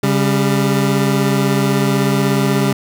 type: tone pair together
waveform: 25% pulse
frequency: 137.73 / 198.5 Hz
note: C#3 / G3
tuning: -11 / +22 cents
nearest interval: tritone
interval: 633 cents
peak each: -12 dBFS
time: 0.03-2.73 s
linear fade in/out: 5 ms
effects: none